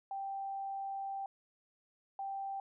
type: tone bursts at uneven times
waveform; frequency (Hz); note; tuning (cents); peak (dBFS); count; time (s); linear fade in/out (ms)
sine; 784; G5; 0; -37; 2; 0.11-1.26 / 2.19-2.6; 2
effects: none